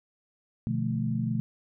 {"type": "chord", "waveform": "sine", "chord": "B half-diminished seventh", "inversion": "none", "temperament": "equal with one note detuned", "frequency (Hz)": [123.47, 149.74, 174.61, 220], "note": ["B2", "D3", "F3", "A3"], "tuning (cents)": [0, 34, 0, 0], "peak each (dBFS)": [-30, -34, -34, -30], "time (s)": [0.67, 1.4], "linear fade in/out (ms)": 0, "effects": []}